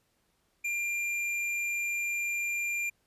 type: tone with tanh clipping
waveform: sine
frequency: 2389 Hz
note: D7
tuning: 29 cents sharp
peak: -31 dBFS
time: 0.64-2.9 s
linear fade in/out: 10 ms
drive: 12 dB
effects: pink hiss -73 dBFS RMS until 3.06 s + resampled to 32000 Hz